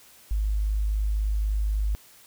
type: tone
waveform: sine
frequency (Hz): 51.91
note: G#1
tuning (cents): 0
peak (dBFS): -22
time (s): 0.31-1.95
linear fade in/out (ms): 0
effects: white hiss -53 dBFS RMS until 2.26 s